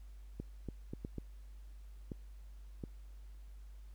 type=clicks; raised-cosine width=3 ms; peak=-28 dBFS; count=7; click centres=0.4 / 0.687 / 0.935 / 1.049 / 1.183 / 2.118 / 2.838 s; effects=added 50 Hz sine -49 dBFS peak until 3.94 s + pink hiss -71 dBFS RMS until 3.94 s